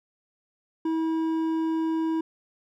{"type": "tone with hard clipping", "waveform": "triangle", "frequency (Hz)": 322.8, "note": "E4", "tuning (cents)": -36, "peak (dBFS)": -25, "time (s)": [0.85, 2.21], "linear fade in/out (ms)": 5, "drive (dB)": 10, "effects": []}